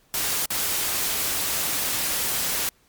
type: noise with dropouts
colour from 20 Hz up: white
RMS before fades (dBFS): -25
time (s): 0.14-2.69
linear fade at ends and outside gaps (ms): 1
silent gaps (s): 0.457-0.504
effects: pink hiss -61 dBFS RMS until 2.88 s + MP3 96 kbps